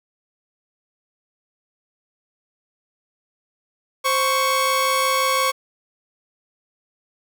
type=tone pair together; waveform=sawtooth; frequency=523 / 1111.7 Hz; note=C5 / C#6; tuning=-1 / +5 cents; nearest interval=octave + minor second; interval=1306 cents; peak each=-19 / -15 dBFS; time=4.04-5.52 s; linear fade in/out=20 ms; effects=none